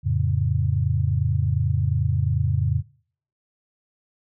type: chord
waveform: sine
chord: F augmented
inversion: none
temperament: equal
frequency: 87.31 / 110 / 138.59 Hz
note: F2 / A2 / C#3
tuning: 0 / 0 / 0 cents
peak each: -23 dBFS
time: 0.03-2.83 s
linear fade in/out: 50 ms
effects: noise-tail reverb RT60 0.6 s tail -24 dB re dry